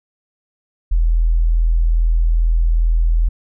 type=tone; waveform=sine; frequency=41.2 Hz; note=E1; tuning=in tune; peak=-11 dBFS; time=0.91-3.29 s; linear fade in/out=10 ms; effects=none